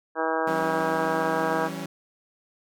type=harmonic tone; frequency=160.9 Hz; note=E3; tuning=42 cents flat; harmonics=2 / 3 / 4 / 5 / 6 / 7 / 8 / 9 / 10; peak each=-32 / -29 / -30 / -31 / -31 / -34 / -34 / -38 / -33 dBFS; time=0.15-1.7 s; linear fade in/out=50 ms
type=chord; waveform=sawtooth; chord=C# diminished; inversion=first; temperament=equal with one note detuned; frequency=164.81 / 191.52 / 277.2 Hz; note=E3 / G3 / C#4; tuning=0 / -40 / 0 cents; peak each=-32 dBFS; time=0.47-1.86 s; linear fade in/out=5 ms
type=clicks; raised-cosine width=2 ms; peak=-36 dBFS; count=4; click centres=0.628 / 0.806 / 0.949 / 1.051 s
effects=none